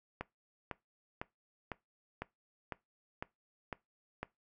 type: click train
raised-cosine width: 0.5 ms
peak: -23 dBFS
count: 9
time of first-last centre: 0.21-4.23 s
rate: 1.99 Hz
effects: noise-tail reverb RT60 0.2 s tail -21 dB re dry